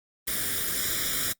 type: noise with comb filter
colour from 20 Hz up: white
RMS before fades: -28 dBFS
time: 0.27-1.33 s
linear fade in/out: 10 ms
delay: 0.56 ms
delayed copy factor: +1
effects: noise-tail reverb RT60 0.1 s tail -22 dB re dry + Opus 24 kbps